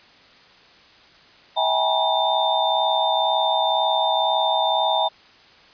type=tone cluster; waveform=sine; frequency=645 / 776 / 838 / 964 / 3602 Hz; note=E5 / G5 / G#5 / B5 / A7; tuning=-38 / -18 / +15 / -42 / +40 cents; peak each=-24 dBFS; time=1.56-5.09 s; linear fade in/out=20 ms; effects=white hiss -50 dBFS RMS until 5.73 s + resampled to 11025 Hz